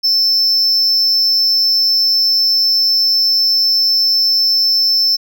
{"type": "tone with amplitude modulation", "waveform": "triangle", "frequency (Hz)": 5300, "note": "E8", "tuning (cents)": 9, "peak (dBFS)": -7, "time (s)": [0.03, 5.17], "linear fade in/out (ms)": 20, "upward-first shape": "sine", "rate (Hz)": 208, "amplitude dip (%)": 45, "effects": []}